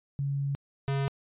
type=tone pair in turn; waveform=sine / square; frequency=139.8 / 137.88 Hz; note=C#3 / C#3; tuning=+15 / -9 cents; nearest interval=unison; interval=24 cents; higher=first; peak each=-27 dBFS; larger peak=neither; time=0.19-0.55 / 0.88-1.08 s; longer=first; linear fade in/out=0 ms; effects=resampled to 8000 Hz